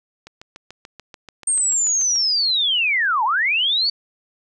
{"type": "click train", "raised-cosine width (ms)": 0.2, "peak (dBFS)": -21, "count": 14, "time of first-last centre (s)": [0.27, 2.16], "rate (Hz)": 6.88}
{"type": "linear two-way sweep", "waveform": "sine", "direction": "down then up", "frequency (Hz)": [8700, 825, 4595], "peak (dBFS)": -16, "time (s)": [1.47, 3.9], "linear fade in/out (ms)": 5, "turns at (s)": 3.24}
{"effects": []}